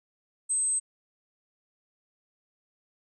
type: tone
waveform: sine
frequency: 8240 Hz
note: C9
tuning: 28 cents flat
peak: -24 dBFS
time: 0.49-0.8 s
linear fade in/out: 20 ms
effects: none